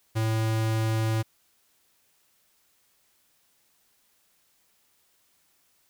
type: tone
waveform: square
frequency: 111 Hz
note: A2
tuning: 16 cents sharp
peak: -24 dBFS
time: 0.15-1.23 s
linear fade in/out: 20 ms
effects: white hiss -67 dBFS RMS until 5.89 s